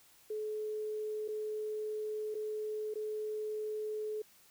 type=tone with dropouts; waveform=sine; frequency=428.3 Hz; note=A4; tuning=47 cents flat; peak=-35 dBFS; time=0.3-4.22 s; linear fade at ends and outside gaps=5 ms; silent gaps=1.279-1.285 / 2.344-2.35 / 2.94-2.955 s; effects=white hiss -63 dBFS RMS until 4.5 s